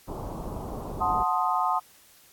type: low-pass noise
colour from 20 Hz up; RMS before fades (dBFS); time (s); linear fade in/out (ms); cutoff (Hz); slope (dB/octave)
pink; -35; 0.07-1.24; 20; 1100; 48
type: chord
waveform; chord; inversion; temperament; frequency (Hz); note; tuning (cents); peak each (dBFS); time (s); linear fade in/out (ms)
sine; F# diminished seventh; none; equal with one note detuned; 731.9 / 880 / 1046.5 / 1244.5; F#5 / A5 / C6 / Eb6; -19 / 0 / 0 / 0; -28; 1-1.8; 20
effects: white hiss -56 dBFS RMS until 2.32 s + AAC 64 kbps